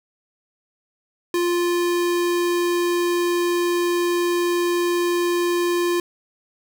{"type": "tone", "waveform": "square", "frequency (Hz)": 349.2, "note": "F4", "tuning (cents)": 0, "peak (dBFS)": -19, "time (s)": [1.34, 6], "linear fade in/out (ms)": 2, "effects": []}